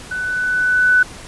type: tone with level ramp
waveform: sine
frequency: 1495 Hz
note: F#6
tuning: 17 cents sharp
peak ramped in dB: -21 to -8 dBFS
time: 0.11-1.03 s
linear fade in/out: 5 ms
effects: pink hiss -36 dBFS RMS until 1.27 s + resampled to 24000 Hz